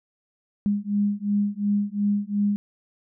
sine beating tone pair, 203 / 205.8 Hz, G#3 / G#3, -39 / -16 cents, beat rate 2.8 Hz, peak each -24 dBFS, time 0.66-2.56 s, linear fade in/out 0 ms, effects none

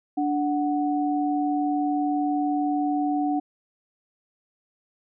sine tone pair together, 293 / 740 Hz, D4 / F#5, -4 / 0 cents, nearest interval octave + major third, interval 1604 cents, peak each -23 / -26 dBFS, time 0.17-3.4 s, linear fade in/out 10 ms, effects none

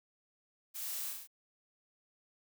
blue noise with echo, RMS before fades -43 dBFS, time 0.74-1.11 s, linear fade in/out 20 ms, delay 33 ms, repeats 5, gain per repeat -2 dB, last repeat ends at 1.275 s, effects none

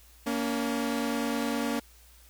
sawtooth tone pair together, 233.1 / 282.9 Hz, A#3 / C#4, 0 / +35 cents, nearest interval minor third, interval 335 cents, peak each -26 / -27 dBFS, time 0.26-1.8 s, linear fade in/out 10 ms, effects added 58 Hz sine -55 dBFS peak until 2.29 s + white hiss -58 dBFS RMS until 2.29 s

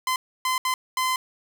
sawtooth tone bursts at uneven times, 1029 Hz, C6, 29 cents flat, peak -18 dBFS, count 4, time 0.07-0.16 / 0.45-0.58 / 0.65-0.74 / 0.97-1.16 s, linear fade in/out 2 ms, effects none

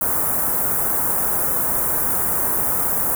white band-stop noise, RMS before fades -20 dBFS, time 0.01-3.15 s, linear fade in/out 2 ms, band 1400 to 10000 Hz, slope 24 dB/octave, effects none

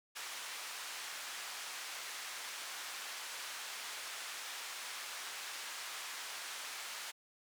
pink band-pass noise, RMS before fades -45 dBFS, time 0.15-7.12 s, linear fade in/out 20 ms, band 1200 to 9600 Hz, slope 12 dB/octave, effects none

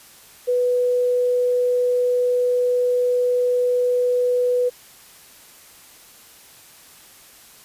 sine tone, 493.9 Hz, B4, in tune, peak -16 dBFS, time 0.47-4.7 s, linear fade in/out 20 ms, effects white hiss -47 dBFS RMS until 7.64 s + resampled to 32000 Hz

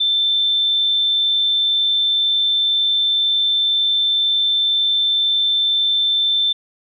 sine tone, 3549 Hz, A7, 14 cents sharp, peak -14 dBFS, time 0-6.53 s, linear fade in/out 10 ms, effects none

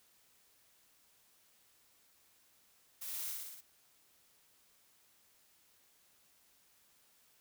blue noise with echo, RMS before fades -44 dBFS, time 3.01-3.32 s, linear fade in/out 10 ms, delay 58 ms, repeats 5, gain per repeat -2 dB, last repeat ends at 3.61 s, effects white hiss -69 dBFS RMS until 7.4 s

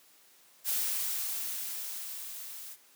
blue noise with level ramp, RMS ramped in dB -30 to -45 dBFS, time 0.64-2.77 s, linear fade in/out 50 ms, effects white hiss -61 dBFS RMS until 2.95 s + high-pass 200 Hz 12 dB/octave

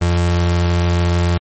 35% pulse tone, 86.7 Hz, F2, 12 cents flat, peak -11 dBFS, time 0.01-1.38 s, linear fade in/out 10 ms, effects MP3 32 kbps

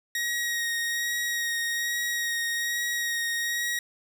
sawtooth tone with vibrato, 1883 Hz, A#6, 17 cents sharp, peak -23 dBFS, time 0.15-3.79 s, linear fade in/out 2 ms, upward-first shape sine, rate 1.2 Hz, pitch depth 16 cents each way, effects none

